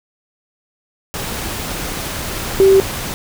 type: tone in noise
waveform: sine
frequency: 386.6 Hz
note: G4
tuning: 24 cents flat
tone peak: -6 dBFS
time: 2.6-2.8 s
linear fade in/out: 0 ms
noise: pink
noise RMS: -24 dBFS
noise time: 1.14-3.14 s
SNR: +15 dB
effects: none

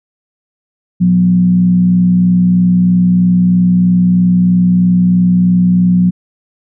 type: tone with frequency modulation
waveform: sine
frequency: 180 Hz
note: F#3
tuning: 47 cents flat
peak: -6 dBFS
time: 1-6.11 s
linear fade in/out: 20 ms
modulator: 63.1 Hz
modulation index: 0.39
effects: none

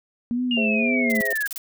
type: tone with vibrato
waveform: sine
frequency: 233.1 Hz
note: A#3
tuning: in tune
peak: -21 dBFS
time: 0.31-1.21 s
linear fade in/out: 0 ms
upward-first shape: sine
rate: 1.9 Hz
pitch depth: 130 cents each way
type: linear sweep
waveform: sine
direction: down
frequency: 2857 to 1622 Hz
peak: -22 dBFS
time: 0.51-1.47 s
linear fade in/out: 2 ms
type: chord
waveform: sine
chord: Ab augmented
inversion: none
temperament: equal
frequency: 415.3 / 523.3 / 659.3 Hz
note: Ab4 / C5 / E5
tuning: 0 / 0 / 0 cents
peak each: -30 dBFS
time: 0.57-1.33 s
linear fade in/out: 2 ms
type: noise bursts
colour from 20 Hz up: blue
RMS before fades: -32 dBFS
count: 10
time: 1.1-1.579 s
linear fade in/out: 0 ms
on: 20 ms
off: 31 ms
effects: none

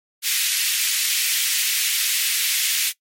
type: high-pass noise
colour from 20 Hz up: pink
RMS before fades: -21 dBFS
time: 0.22-2.93 s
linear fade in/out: 50 ms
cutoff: 2200 Hz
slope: 24 dB/octave
effects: noise-tail reverb RT60 0.1 s tail -20 dB re dry + MP3 64 kbps

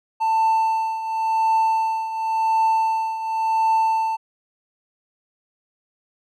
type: tone with tremolo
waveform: triangle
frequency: 890 Hz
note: A5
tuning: 20 cents sharp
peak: -12 dBFS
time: 0.2-4.17 s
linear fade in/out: 20 ms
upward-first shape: triangle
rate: 0.92 Hz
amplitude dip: 75%
effects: tanh soft clip ceiling -9 dBFS

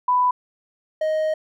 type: tone pair in turn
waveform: sine / triangle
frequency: 994 / 624.6 Hz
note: B5 / D#5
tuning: +11 / +7 cents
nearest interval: minor sixth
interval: 804 cents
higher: first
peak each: -15 / -17 dBFS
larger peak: first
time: 0.08-0.31 / 1.01-1.34 s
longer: second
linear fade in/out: 5 ms
effects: none

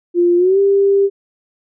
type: tone with pitch glide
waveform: sine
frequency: 349.2 to 396.5 Hz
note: F4 to G4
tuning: 0 to +20 cents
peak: -9 dBFS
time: 0.14-1.1 s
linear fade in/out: 50 ms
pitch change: +220 cents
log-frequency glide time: 0.37-0.59 s
effects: none

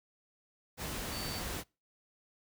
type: tone in noise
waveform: sine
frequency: 4551 Hz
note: C#8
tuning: 45 cents sharp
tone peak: -42 dBFS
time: 1.1-1.42 s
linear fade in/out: 50 ms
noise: pink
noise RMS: -39 dBFS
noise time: 0.77-1.64 s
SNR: -6 dB
effects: noise-tail reverb RT60 0.3 s tail -26 dB re dry

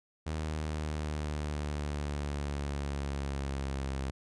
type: linear sweep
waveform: sawtooth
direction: down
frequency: 78.1 to 67 Hz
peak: -29 dBFS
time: 0.26-4.11 s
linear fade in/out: 10 ms
effects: resampled to 22050 Hz

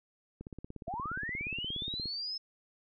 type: click train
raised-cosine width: 3 ms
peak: -30 dBFS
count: 29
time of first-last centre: 0.41-2.057 s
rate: 17 Hz
type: linear sweep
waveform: sine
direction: up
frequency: 622.3 to 5260 Hz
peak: -35 dBFS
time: 0.87-2.38 s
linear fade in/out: 10 ms
effects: none

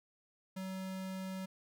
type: tone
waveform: square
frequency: 189 Hz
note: F#3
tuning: 37 cents sharp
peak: -40 dBFS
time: 0.56-1.46 s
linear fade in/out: 10 ms
effects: none

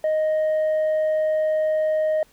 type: tone with tanh clipping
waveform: sine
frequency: 622.3 Hz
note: D#5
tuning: in tune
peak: -19 dBFS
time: 0.04-2.23 s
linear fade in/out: 2 ms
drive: 2 dB
effects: pink hiss -57 dBFS RMS until 2.32 s

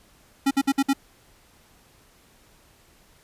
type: tone bursts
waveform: square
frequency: 274.1 Hz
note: C#4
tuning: 19 cents flat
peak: -18 dBFS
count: 5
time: 0.46-0.934 s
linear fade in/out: 10 ms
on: 50 ms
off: 56 ms
effects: pink hiss -57 dBFS RMS until 3.23 s + resampled to 32000 Hz

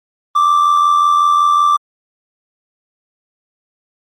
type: tone with amplitude modulation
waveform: triangle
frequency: 1174.7 Hz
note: D6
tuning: in tune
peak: -4 dBFS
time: 0.35-1.77 s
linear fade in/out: 10 ms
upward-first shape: sine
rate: 85.4 Hz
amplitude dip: 55%
effects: tanh soft clip ceiling 0 dBFS + Opus 32 kbps

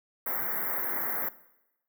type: band-stop noise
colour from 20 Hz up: white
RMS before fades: -31 dBFS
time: 0.26-1.29 s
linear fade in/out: 5 ms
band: 2100 to 12000 Hz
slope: 96 dB/octave
effects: noise-tail reverb RT60 0.9 s tail -18 dB re dry + high-pass 200 Hz 12 dB/octave

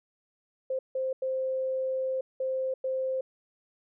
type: tone bursts at uneven times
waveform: sine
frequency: 523.3 Hz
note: C5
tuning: in tune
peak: -27 dBFS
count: 5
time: 0.7-0.79 / 0.95-1.13 / 1.22-2.21 / 2.4-2.74 / 2.84-3.21 s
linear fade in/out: 5 ms
effects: none

